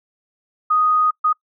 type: tone bursts at uneven times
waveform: sine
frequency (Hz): 1244.5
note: D#6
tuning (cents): 0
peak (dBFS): -13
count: 2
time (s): 0.7-1.11 / 1.24-1.33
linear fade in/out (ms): 10
effects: noise-tail reverb RT60 0.1 s tail -26 dB re dry